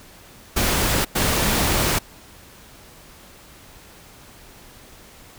pink noise bursts at uneven times, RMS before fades -20 dBFS, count 2, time 0.56-1.05 / 1.15-1.99 s, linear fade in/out 10 ms, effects pink hiss -46 dBFS RMS until 5.38 s

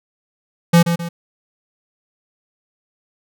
square tone with echo, 170.3 Hz, F3, 43 cents flat, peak -8 dBFS, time 0.73-0.83 s, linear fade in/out 10 ms, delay 130 ms, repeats 2, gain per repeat -8 dB, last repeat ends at 1.09 s, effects none

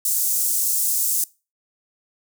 pink high-pass noise, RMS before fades -21 dBFS, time 0.05-1.24 s, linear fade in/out 2 ms, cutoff 7300 Hz, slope 24 dB/octave, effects noise-tail reverb RT60 0.3 s tail -22 dB re dry

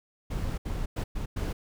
brown noise bursts at uneven times, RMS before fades -31 dBFS, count 5, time 0.3-0.58 / 0.65-0.86 / 0.96-1.04 / 1.15-1.26 / 1.36-1.53 s, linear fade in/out 10 ms, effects none

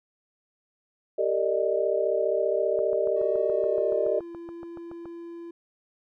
sine chord, Eb major seventh, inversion first, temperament equal with one note detuned, 392 / 456 / 587.3 / 622.3 Hz, G4 / Bb4 / D5 / Eb5, 0 / -38 / 0 / 0 cents, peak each -28 / -28 / -28 / -27 dBFS, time 1.18-4.2 s, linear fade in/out 10 ms
click train, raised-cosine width 1 ms, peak -29 dBFS, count 17, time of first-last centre 2.79-5.056 s, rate 7.06 Hz
triangle tone with pitch glide, 371.9 to 339.1 Hz, F#4 to E4, +9 to +49 cents, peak -35 dBFS, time 3.16-5.51 s, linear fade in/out 5 ms, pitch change -160 cents, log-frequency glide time 3.47-4.31 s
effects none

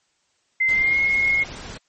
sine tone with pitch glide, 2075 to 2159 Hz, C7 to C#7, -15 to -46 cents, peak -16 dBFS, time 0.6-1.44 s, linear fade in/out 10 ms, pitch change +69 cents, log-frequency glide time 0.73-0.99 s
pink noise, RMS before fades -36 dBFS, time 0.68-1.78 s, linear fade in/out 10 ms
effects white hiss -67 dBFS RMS until 1.88 s + MP3 32 kbps

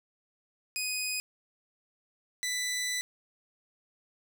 15% pulse tone pair in turn, 2500 / 1988 Hz, D#7 / B6, +8 / +11 cents, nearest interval major third, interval 397 cents, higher first, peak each -24 dBFS, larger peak neither, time 0.76-1.2 / 2.43-3.01 s, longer second, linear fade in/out 0 ms, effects none

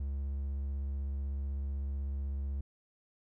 triangle tone with vibrato, 69.2 Hz, C#2, 2 cents flat, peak -31 dBFS, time 0-2.61 s, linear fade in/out 5 ms, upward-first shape triangle, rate 16 Hz, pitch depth 22 cents each way, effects none

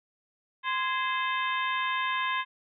harmonic tone with a mistuned harmonic, 519 Hz, C5, 14 cents flat, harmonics 2 / 3 / 4 / 5 / 6 / 7, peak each -29 / -33 / -35 / -37 / -39 / -40 dBFS, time 0.63-2.45 s, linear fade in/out 50 ms, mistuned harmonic 3, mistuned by +110 cents, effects none

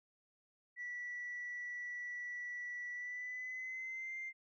sine tone with pitch glide, 1954 to 2094 Hz, B6 to C7, -19 to +1 cents, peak -40 dBFS, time 0.76-4.33 s, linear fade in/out 50 ms, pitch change +120 cents, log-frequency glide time 2.92-4.16 s, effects tanh soft clip ceiling -37 dBFS

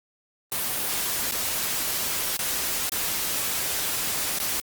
white noise with dropouts, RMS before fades -27 dBFS, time 0.52-4.6 s, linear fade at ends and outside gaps 0 ms, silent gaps 1.311-1.322 / 2.368-2.392 / 2.893-2.921 / 4.386-4.401 s, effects Opus 32 kbps

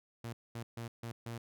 sawtooth tone bursts at uneven times, 116.54 Hz, A#2, in tune, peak -36 dBFS, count 5, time 0.24-0.33 / 0.55-0.63 / 0.77-0.88 / 1.03-1.12 / 1.26-1.38 s, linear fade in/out 5 ms, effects none

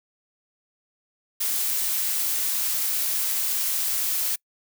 blue noise, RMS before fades -25 dBFS, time 1.4-4.36 s, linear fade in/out 10 ms, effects noise-tail reverb RT60 0.1 s tail -26 dB re dry

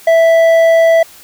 sine tone with hard clipping, 659 Hz, E5, 1 cent flat, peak -7 dBFS, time 0.07-1.03 s, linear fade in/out 5 ms, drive 6 dB, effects white hiss -39 dBFS RMS until 1.23 s

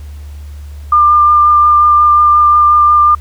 sine tone with vibrato, 1197 Hz, D6, 33 cents sharp, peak -4 dBFS, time 0.92-3.15 s, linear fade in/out 5 ms, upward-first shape sine, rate 5.6 Hz, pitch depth 11 cents each way, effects added 73 Hz sine -25 dBFS peak until 3.2 s + pink hiss -45 dBFS RMS until 3.2 s

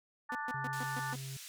harmonic tone, 294.3 Hz, D4, 4 cents sharp, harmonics 3 / 4 / 5 / 6, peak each -40 / -43 / -43 / -42 dBFS, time 0.29-1.14 s, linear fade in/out 10 ms
sawtooth tone bursts, 250 Hz, B3, 21 cents sharp, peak -36 dBFS, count 6, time 0.32-1.156 s, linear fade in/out 2 ms, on 31 ms, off 130 ms
triangle tone with pitch glide, 135.9 to 134.57 Hz, C#3 to C3, -34 to +49 cents, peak -39 dBFS, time 0.54-1.37 s, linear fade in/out 5 ms, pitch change -17 cents, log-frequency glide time 0.9-1.12 s
white band-pass noise, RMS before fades -49 dBFS, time 0.73-1.48 s, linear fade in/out 0 ms, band 2200 to 8800 Hz, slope 12 dB/octave
effects none

